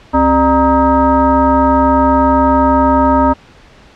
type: tone with frequency modulation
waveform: sine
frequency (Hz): 600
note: D5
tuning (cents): +37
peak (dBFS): -7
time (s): 0.13-3.34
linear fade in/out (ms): 20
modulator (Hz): 334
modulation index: 1.7
effects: pink hiss -42 dBFS RMS until 3.95 s + low-pass 4000 Hz 12 dB/octave